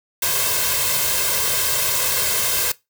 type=noise with comb filter; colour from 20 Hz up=white; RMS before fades=-20 dBFS; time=0.22-2.72 s; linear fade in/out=5 ms; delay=1.9 ms; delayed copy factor=+0.85; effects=noise-tail reverb RT60 0.2 s tail -20 dB re dry + high-pass 60 Hz 12 dB/octave